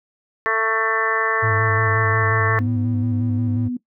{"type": "harmonic tone", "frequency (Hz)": 222.5, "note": "A3", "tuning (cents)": 20, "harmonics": [2, 3, 4, 5, 6, 7, 8, 9], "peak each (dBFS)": [-24, -30, -32, -22, -28, -31, -22, -29], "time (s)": [0.46, 2.59], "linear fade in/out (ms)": 0}
{"type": "tone with vibrato", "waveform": "triangle", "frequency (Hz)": 106.6, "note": "G#2", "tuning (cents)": 46, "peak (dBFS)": -18, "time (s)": [1.42, 3.69], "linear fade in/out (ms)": 20, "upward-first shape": "square", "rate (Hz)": 5.6, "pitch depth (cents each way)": 55}
{"type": "tone", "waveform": "sine", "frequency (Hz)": 246.9, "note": "B3", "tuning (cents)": 0, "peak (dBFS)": -22, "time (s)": [2.6, 3.77], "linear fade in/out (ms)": 5}
{"effects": ["noise-tail reverb RT60 0.1 s tail -18 dB re dry"]}